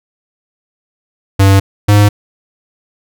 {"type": "tone pair in turn", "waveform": "square", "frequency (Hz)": [97.6, 103.21], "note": ["G2", "G#2"], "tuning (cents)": [-7, -10], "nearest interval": "minor second", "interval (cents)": 97, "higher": "second", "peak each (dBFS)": -5, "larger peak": "neither", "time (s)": [[1.39, 1.6], [1.88, 2.09]], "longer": "neither", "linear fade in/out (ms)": 10, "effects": []}